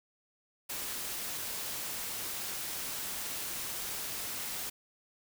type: noise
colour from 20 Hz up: white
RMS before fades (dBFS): -38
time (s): 0.69-4.7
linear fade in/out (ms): 10
effects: none

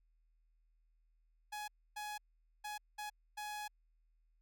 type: tone bursts at uneven times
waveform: sawtooth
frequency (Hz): 839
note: G#5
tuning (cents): +17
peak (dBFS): -38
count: 5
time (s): 1.52-1.68 / 1.96-2.18 / 2.64-2.78 / 2.98-3.1 / 3.37-3.68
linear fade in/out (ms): 10
effects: added 40 Hz sine -70 dBFS peak until 4.41 s

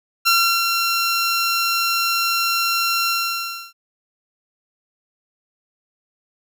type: tone with ADSR envelope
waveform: 15% pulse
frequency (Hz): 1366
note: F6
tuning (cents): -39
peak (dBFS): -6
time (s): 0.25-3.73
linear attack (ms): 23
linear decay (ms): 340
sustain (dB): -5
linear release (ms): 640
effects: none

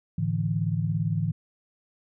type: chord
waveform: sine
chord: A suspended fourth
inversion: none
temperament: equal with one note detuned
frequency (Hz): 107.86 / 146.83 / 164.81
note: A2 / D3 / E3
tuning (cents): -34 / 0 / 0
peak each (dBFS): -28 / -29 / -27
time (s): 0.18-1.32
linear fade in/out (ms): 5
effects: none

